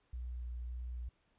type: tone with vibrato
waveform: sine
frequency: 60.7 Hz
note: B1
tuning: 29 cents flat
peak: -39 dBFS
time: 0.13-1.09 s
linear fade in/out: 5 ms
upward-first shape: square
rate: 1.8 Hz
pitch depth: 12 cents each way
effects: pink hiss -75 dBFS RMS until 1.38 s + resampled to 8000 Hz